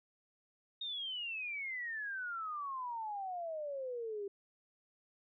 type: exponential sweep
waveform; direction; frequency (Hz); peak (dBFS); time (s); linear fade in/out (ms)
sine; down; 3729 to 392.2; -38; 0.81-4.28; 5
effects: none